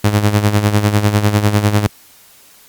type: tone with tremolo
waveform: sawtooth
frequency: 104.1 Hz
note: G#2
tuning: 5 cents sharp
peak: -4 dBFS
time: 0.04-1.87 s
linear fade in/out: 5 ms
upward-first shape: sine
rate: 10 Hz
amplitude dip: 70%
effects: white hiss -45 dBFS RMS until 2.68 s + Opus 48 kbps